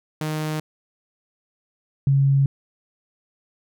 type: tone pair in turn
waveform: sawtooth / sine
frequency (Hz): 154.7 / 137.82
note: D#3 / C#3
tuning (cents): -10 / -10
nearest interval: major second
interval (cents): 200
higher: first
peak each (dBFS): -20 / -14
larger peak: second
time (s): 0.21-0.6 / 2.07-2.46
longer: neither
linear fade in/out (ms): 2
effects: none